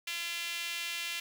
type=tone with high-pass filter; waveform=sawtooth; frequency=341.2 Hz; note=F4; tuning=40 cents flat; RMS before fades=-37 dBFS; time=0.07-1.2 s; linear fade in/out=5 ms; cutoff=2600 Hz; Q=2.3; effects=none